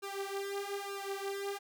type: tone with flanger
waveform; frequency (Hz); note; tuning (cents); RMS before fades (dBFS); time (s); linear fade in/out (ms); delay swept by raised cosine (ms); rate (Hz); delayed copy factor
sawtooth; 397.3; G4; +23; -39; 0.02-1.59; 20; 0.74 to 5.64; 1.1; +1
effects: none